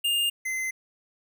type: tone pair in turn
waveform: square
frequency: 2817 / 2059 Hz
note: F7 / C7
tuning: +14 / -28 cents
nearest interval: perfect fourth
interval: 542 cents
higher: first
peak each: -23 / -28 dBFS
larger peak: first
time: 0.04-0.3 / 0.45-0.71 s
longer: neither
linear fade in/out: 10 ms
effects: none